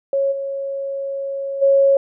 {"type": "tone with level steps", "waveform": "sine", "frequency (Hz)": 550, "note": "C#5", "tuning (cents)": -14, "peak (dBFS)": [-15, -22, -10], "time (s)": [0.13, 1.97], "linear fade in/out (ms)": 2, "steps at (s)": [0.31, 1.61], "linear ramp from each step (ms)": 20, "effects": []}